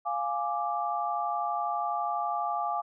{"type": "chord", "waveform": "sine", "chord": "D diminished", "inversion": "first", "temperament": "equal", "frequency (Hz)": [698.5, 830.6, 1174.7], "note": ["F5", "Ab5", "D6"], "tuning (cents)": [0, 0, 0], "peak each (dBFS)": -32, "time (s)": [0.05, 2.82], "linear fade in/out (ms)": 20, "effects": []}